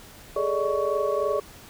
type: tone cluster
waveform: sine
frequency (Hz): 413.1 / 436.3 / 577 / 620 / 1118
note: G#4 / A4 / D5 / D#5 / C#6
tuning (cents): -9 / -15 / -31 / -6 / +14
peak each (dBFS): -28 / -30 / -26 / -31 / -30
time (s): 0.36-1.4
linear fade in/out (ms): 5
effects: pink hiss -47 dBFS RMS until 1.69 s